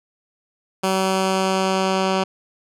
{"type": "tone with low-pass filter sweep", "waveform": "10% pulse", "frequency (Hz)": 190, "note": "F#3", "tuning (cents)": 46, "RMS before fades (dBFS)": -20, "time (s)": [0.83, 2.24], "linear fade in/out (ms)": 10, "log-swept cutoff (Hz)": [12000, 5200], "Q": 0.84, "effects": []}